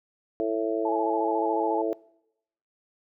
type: harmonic tone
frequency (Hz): 110.7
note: A2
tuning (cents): +11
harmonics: 3 / 4 / 5 / 6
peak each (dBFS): -29 / -28 / -33 / -30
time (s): 0.4-1.93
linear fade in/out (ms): 0
type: tone with vibrato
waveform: sine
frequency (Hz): 850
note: G#5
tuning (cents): +40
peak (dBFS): -27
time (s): 0.85-1.82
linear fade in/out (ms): 5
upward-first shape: square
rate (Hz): 14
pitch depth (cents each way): 40
effects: noise-tail reverb RT60 0.8 s tail -23 dB re dry